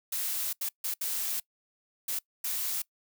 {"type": "noise bursts at uneven times", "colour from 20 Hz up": "blue", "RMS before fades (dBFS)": -32, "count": 6, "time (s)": [[0.12, 0.53], [0.61, 0.69], [0.84, 0.94], [1.01, 1.4], [2.08, 2.19], [2.44, 2.82]], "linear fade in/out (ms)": 5, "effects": ["noise-tail reverb RT60 0.1 s tail -23 dB re dry"]}